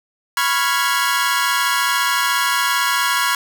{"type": "chord", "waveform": "sawtooth", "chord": "C# dominant seventh", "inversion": "third", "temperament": "equal with one note detuned", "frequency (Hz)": [987.8, 1101.7, 1396.9, 1661.2], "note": ["B5", "C#6", "E#6", "G#6"], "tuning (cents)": [0, -11, 0, 0], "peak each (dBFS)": -18, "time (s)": [0.37, 3.35], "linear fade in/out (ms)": 2, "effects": []}